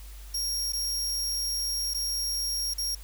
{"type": "tone with dropouts", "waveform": "sawtooth", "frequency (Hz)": 5588, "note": "F8", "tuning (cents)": 0, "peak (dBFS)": -25, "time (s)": [0.34, 2.95], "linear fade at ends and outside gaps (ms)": 5, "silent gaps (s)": [[0.723, 0.732], [1.937, 1.945], [2.738, 2.781]], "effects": ["added 50 Hz sine -41 dBFS peak until 3.03 s", "white hiss -52 dBFS RMS until 3.03 s"]}